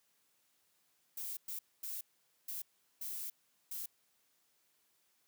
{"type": "noise bursts at uneven times", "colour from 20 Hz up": "violet", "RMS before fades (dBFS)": -42, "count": 6, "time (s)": [[1.17, 1.37], [1.48, 1.59], [1.83, 2.01], [2.48, 2.62], [3.01, 3.3], [3.71, 3.86]], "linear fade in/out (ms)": 5, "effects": ["white hiss -75 dBFS RMS until 5.27 s", "high-pass 100 Hz 12 dB/octave"]}